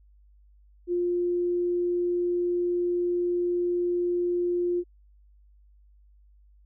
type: tone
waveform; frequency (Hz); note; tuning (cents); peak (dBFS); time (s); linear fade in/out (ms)
sine; 351.9; F4; +13; -23; 0.87-4.84; 50
effects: added 50 Hz sine -54 dBFS peak until 6.65 s